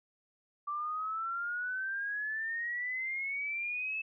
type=exponential sweep; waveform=sine; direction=up; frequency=1165 to 2628 Hz; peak=-33 dBFS; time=0.67-4.02 s; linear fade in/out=10 ms; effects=none